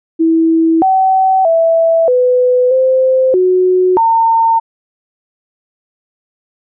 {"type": "tone with pitch steps", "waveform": "sine", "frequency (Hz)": [326, 761, 659, 500, 520, 367.5, 909], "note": ["E4", "F#5", "E5", "B4", "C5", "F#4", "A#5"], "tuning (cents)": [-19, 48, -1, 21, -11, -12, -44], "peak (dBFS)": -7, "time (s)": [0.19, 4.6], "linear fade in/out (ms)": 20, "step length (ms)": 630, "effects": []}